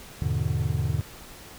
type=chord; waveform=triangle; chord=E dominant seventh; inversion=none; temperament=just; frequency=82.41 / 103.01 / 123.61 / 148.33 Hz; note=E2 / G#2 / B2 / D3; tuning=0 / -14 / +2 / +18 cents; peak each=-27 dBFS; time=0.22-1.01 s; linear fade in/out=0 ms; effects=pink hiss -45 dBFS RMS until 1.58 s